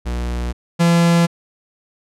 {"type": "tone pair in turn", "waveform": "45% pulse", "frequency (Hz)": [60.1, 169.99], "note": ["B1", "F3"], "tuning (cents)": [-46, -46], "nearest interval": "octave + tritone", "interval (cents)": 1800, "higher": "second", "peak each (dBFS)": [-20, -11], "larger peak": "second", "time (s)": [[0.05, 0.53], [0.79, 1.27]], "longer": "neither", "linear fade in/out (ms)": 20, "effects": ["low-pass 10000 Hz 12 dB/octave"]}